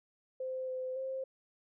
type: tone with pitch steps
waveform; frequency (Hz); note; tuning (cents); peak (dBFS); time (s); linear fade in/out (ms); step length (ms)
sine; 518 / 514 / 528; C5 / C5 / C5; -17 / -31 / +16; -35; 0.4-1.24; 5; 280
effects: none